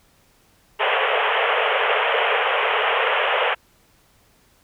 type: band-pass noise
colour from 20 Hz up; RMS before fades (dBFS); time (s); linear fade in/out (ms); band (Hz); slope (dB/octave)
pink; -20; 0.79-3.55; 20; 430 to 3200; 96
effects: pink hiss -58 dBFS RMS until 4.63 s